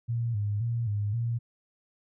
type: tone with vibrato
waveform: sine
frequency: 110 Hz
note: A2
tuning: in tune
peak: -26 dBFS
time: 0.08-1.39 s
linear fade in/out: 20 ms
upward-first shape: square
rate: 1.9 Hz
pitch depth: 110 cents each way
effects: none